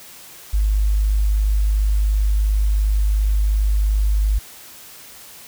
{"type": "tone", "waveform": "sine", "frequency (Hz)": 51.4, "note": "G#1", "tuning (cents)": -17, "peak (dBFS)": -14, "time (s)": [0.53, 4.39], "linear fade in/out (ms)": 10, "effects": ["white hiss -41 dBFS RMS until 5.47 s"]}